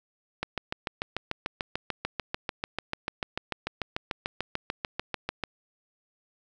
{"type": "click train", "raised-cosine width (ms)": 0.3, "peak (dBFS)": -13, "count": 35, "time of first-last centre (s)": [0.43, 5.437], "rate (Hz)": 6.79, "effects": []}